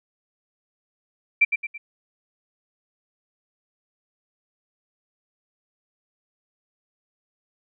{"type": "tone with echo", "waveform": "sine", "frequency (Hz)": 2349, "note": "D7", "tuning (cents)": 0, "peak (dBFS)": -12, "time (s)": [1.41, 1.45], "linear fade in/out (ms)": 10, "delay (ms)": 110, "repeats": 3, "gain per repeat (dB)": -7, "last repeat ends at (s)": 1.78, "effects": []}